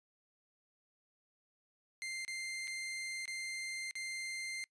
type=tone with dropouts; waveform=sawtooth; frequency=2093 Hz; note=C7; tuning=in tune; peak=-36 dBFS; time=2.02-4.64 s; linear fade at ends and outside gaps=0 ms; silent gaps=2.249-2.279 / 2.673-2.678 / 3.255-3.278 / 3.91-3.954 s; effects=noise-tail reverb RT60 0.1 s tail -23 dB re dry + resampled to 24000 Hz